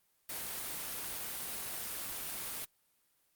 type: noise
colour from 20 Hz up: white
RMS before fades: -40 dBFS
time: 0.29-2.65 s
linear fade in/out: 5 ms
effects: white hiss -74 dBFS RMS until 3.35 s + Opus 32 kbps

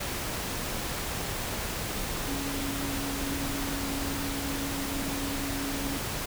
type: tone in noise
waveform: sine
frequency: 277.2 Hz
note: C#4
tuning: in tune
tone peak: -34 dBFS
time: 2.27-5.98 s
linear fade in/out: 10 ms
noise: pink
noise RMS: -33 dBFS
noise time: 0-6.26 s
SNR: -4 dB
effects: none

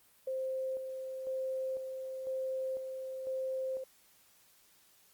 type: tone with tremolo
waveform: sine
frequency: 524 Hz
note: C5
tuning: 2 cents sharp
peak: -33 dBFS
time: 0.27-3.84 s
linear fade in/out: 5 ms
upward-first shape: square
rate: 1 Hz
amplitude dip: 45%
effects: white hiss -65 dBFS RMS until 5.13 s + Opus 32 kbps

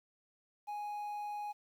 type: tone with quantisation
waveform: triangle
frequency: 830.6 Hz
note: G#5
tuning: in tune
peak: -36 dBFS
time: 0.67-1.53 s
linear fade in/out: 20 ms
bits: 11
effects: none

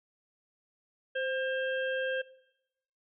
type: harmonic tone with a mistuned harmonic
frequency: 534 Hz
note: C5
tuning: 35 cents sharp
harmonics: 1 / 3 / 5 / 6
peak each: -32 / -34 / -45 / -43 dBFS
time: 1.15-2.22 s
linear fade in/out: 10 ms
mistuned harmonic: 1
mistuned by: -40 cents
effects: noise-tail reverb RT60 0.9 s tail -19 dB re dry

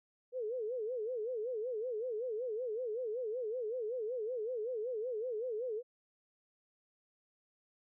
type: tone with vibrato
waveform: sine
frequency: 466.2 Hz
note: A#4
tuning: in tune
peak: -35 dBFS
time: 0.32-5.83 s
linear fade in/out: 50 ms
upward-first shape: sine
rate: 5.3 Hz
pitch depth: 180 cents each way
effects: none

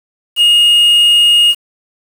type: tone with quantisation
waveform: triangle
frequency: 2859 Hz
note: F7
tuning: 40 cents sharp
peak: -4 dBFS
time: 0.36-1.55 s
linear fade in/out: 50 ms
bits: 5
effects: none

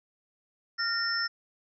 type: tone cluster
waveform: sine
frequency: 1391 / 1832 / 5310 Hz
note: F6 / A#6 / E8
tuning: -7 / -31 / +12 cents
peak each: -32 / -32 / -30 dBFS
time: 0.78-1.28 s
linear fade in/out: 20 ms
effects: none

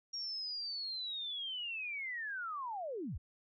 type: linear sweep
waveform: sine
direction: down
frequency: 5620 to 41.42 Hz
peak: -38 dBFS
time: 0.13-3.18 s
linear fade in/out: 10 ms
effects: none

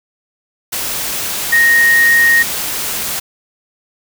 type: tone in noise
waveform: sine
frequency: 1864.7 Hz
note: A#6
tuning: in tune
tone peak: -7 dBFS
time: 1.52-2.43 s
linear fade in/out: 10 ms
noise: white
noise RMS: -20 dBFS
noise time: 0.72-3.2 s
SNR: +10 dB
effects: none

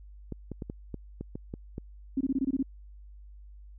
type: clicks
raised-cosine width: 3 ms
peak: -23 dBFS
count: 9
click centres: 0.323 / 0.517 / 0.622 / 0.699 / 0.943 / 1.21 / 1.355 / 1.539 / 1.781 s
type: tone bursts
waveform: sine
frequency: 268 Hz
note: C4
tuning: 42 cents sharp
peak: -24 dBFS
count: 8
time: 2.17-2.628 s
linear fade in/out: 5 ms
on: 38 ms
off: 22 ms
effects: added 50 Hz sine -46 dBFS peak until 3.78 s

